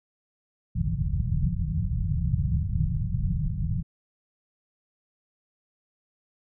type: low-pass noise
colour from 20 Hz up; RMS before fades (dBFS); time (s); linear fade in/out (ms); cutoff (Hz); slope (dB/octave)
white; -26; 0.75-3.83; 20; 180; 96
effects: none